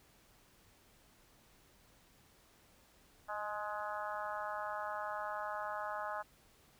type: harmonic tone with a mistuned harmonic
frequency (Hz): 210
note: G#3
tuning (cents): +19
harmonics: 3 / 4 / 5 / 6 / 7 / 8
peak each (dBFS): -44 / -43 / -45 / -44 / -47 / -51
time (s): 3.28-6.23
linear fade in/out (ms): 20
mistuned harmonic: 3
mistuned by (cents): -21
effects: pink hiss -66 dBFS RMS until 6.79 s